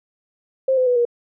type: tone with pitch steps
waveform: sine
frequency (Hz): 528 / 510.3 / 493.2 / 476.7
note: C5 / C5 / B4 / A#4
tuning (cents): +16 / -43 / -2 / +39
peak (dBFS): -14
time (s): 0.68-1.052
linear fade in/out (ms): 5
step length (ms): 93
effects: none